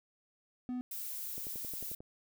triangle tone, 249.6 Hz, B3, 19 cents sharp, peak -33 dBFS, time 0.69-0.81 s, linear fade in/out 0 ms
violet noise, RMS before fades -41 dBFS, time 0.91-1.95 s, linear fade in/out 5 ms
click train, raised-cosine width 2 ms, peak -35 dBFS, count 8, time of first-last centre 1.38-2.005 s, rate 11.2 Hz
effects none

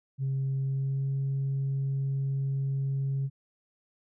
sine tone with pitch glide, 134.9 to 136.47 Hz, C#3 to C#3, -47 to -27 cents, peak -25 dBFS, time 0.18-3.3 s, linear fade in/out 50 ms, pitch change +20 cents, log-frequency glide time 0.61-1.09 s, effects tanh soft clip ceiling -24 dBFS

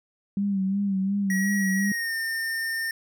sine tone with vibrato, 196 Hz, G3, in tune, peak -22 dBFS, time 0.37-1.92 s, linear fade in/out 2 ms, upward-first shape sine, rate 2.8 Hz, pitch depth 55 cents each way
square tone with pitch glide, 1911 to 1813.1 Hz, A#6 to A#6, +43 to -49 cents, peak -27 dBFS, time 1.3-2.91 s, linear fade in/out 2 ms, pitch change -92 cents, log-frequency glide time 1.81-2.15 s
effects none

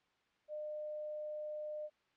sine tone, 605 Hz, D#5, 49 cents flat, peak -40 dBFS, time 0.48-1.9 s, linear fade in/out 50 ms, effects white hiss -75 dBFS RMS until 2.16 s + low-pass 3000 Hz 12 dB/octave

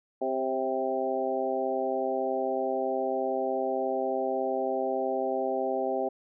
harmonic tone with a mistuned harmonic, 130.9 Hz, C3, 1 cent sharp, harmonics 2 / 3 / 4 / 5 / 6, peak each -36 / -32 / -32 / -32 / -33 dBFS, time 0.21-6.09 s, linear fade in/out 10 ms, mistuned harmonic 4, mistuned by +25 cents, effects none

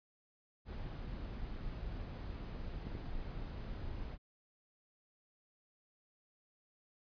brown noise, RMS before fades -43 dBFS, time 0.65-4.18 s, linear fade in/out 50 ms
clicks, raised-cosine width 3 ms, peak -31 dBFS, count 2, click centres 2.87 / 2.952 s
effects resampled to 11025 Hz

